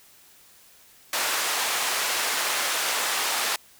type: band-pass noise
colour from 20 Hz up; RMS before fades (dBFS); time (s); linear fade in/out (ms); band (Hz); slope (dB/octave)
pink; -26; 1.13-3.56; 2; 840 to 13000; 12
effects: white hiss -54 dBFS RMS until 3.79 s